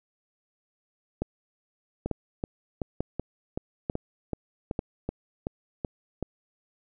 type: two click trains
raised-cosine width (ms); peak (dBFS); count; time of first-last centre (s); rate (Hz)
2; -16 / -14; 12 / 5; 2.06-6.227 / 1.22-4.791; 2.64 / 1.12
effects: none